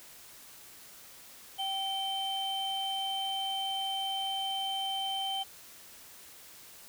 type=tone pair together; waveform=triangle; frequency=775 / 3100 Hz; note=G5 / G7; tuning=-20 / -20 cents; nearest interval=2 octaves; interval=2400 cents; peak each=-33 / -32 dBFS; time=1.58-5.44 s; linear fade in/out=20 ms; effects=white hiss -52 dBFS RMS until 6.88 s